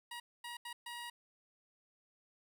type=tone bursts at uneven times; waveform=15% pulse; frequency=954 Hz; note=A#5; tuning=40 cents sharp; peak=-37 dBFS; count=4; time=0.11-0.2 / 0.44-0.57 / 0.65-0.73 / 0.86-1.1 s; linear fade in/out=5 ms; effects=none